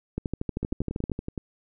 two click trains, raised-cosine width 3 ms, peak -15 / -18 dBFS, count 13 / 9, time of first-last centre 0.18-1.117 / 0.63-1.378 s, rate 12.8 / 10.7 Hz, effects none

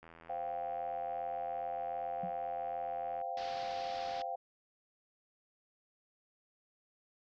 click train, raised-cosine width 0.5 ms, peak -39 dBFS, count 264, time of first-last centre 0.03-3.214 s, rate 82.6 Hz
sine chord, C suspended fourth, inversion none, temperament just, 523.3 / 697.7 / 784.9 Hz, C5 / F5 / G5, 0 / -2 / +2 cents, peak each -44 / -39 / -40 dBFS, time 0.29-4.36 s, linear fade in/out 10 ms
sine tone with exponential decay, 180 Hz, F#3, 47 cents flat, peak -37 dBFS, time 2.23-2.36 s, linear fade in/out 5 ms, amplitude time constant 28 ms
white low-pass noise, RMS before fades -49 dBFS, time 3.37-4.22 s, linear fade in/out 2 ms, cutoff 5100 Hz, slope 48 dB/octave
effects none

